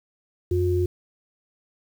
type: tone pair together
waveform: sine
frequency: 89.6 / 358.4 Hz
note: F2 / F4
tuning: +45 / +45 cents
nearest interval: 2 octaves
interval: 2400 cents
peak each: -22 / -22 dBFS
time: 0.51-0.86 s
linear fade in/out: 5 ms
effects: 8-bit